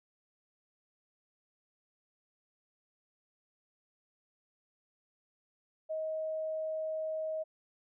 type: tone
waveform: sine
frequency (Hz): 631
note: D#5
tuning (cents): +24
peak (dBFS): -33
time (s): 5.89-7.44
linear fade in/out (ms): 20
effects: none